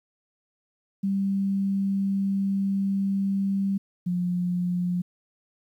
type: tone pair in turn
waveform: sine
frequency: 196 / 177.94 Hz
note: G3 / F3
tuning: 0 / +33 cents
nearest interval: major second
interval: 167 cents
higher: first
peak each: -22 / -23 dBFS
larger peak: first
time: 1.03-3.78 / 4.06-5.02 s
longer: first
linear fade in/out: 10 ms
effects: 10-bit